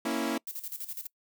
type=chord; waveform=sawtooth; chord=A# diminished; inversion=none; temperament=equal; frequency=233.1 / 277.2 / 329.6 Hz; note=A#3 / C#4 / E4; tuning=0 / 0 / 0 cents; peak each=-29 dBFS; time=0.05-0.38 s; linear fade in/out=5 ms
type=noise with tremolo; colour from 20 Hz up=violet; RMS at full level=-37 dBFS; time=0.47-1.07 s; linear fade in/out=5 ms; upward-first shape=square; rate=12 Hz; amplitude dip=75%
effects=noise-tail reverb RT60 0.1 s tail -24 dB re dry